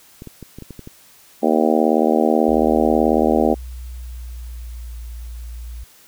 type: clicks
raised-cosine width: 3 ms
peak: -21 dBFS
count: 8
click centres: 0.221 / 0.273 / 0.427 / 0.586 / 0.623 / 0.707 / 0.793 / 0.874 s
type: harmonic tone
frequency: 78.3 Hz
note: D#2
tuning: 11 cents sharp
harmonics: 3 / 4 / 5 / 6 / 7 / 8 / 9 / 10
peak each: -19 / -20 / -21 / -22 / -22 / -23 / -24 / -24 dBFS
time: 1.42-3.55 s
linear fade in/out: 20 ms
type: tone with pitch glide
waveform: sine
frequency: 62.9 to 58.35 Hz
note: B1 to A#1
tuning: +32 to +2 cents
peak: -29 dBFS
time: 2.48-5.84 s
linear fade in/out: 5 ms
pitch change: -130 cents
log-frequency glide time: 3.18-4.95 s
effects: white hiss -49 dBFS RMS until 6.07 s